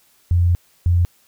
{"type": "tone bursts at uneven times", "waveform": "sine", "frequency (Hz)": 87.31, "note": "F2", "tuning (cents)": 0, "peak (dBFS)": -12, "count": 2, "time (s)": [[0.31, 0.55], [0.86, 1.05]], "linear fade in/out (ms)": 0, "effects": ["white hiss -57 dBFS RMS until 1.27 s"]}